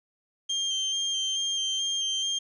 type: tone with vibrato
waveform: 35% pulse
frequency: 3173 Hz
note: G7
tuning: 20 cents sharp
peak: -24 dBFS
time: 0.49-2.39 s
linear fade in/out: 10 ms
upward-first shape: square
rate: 2.3 Hz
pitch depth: 13 cents each way
effects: resampled to 24000 Hz + 10-bit